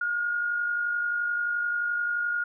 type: tone with amplitude modulation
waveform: sine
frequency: 1428 Hz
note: F6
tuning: 38 cents sharp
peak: -23 dBFS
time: 0.01-2.44 s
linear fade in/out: 5 ms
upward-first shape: sine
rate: 51.5 Hz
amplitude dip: 40%
effects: none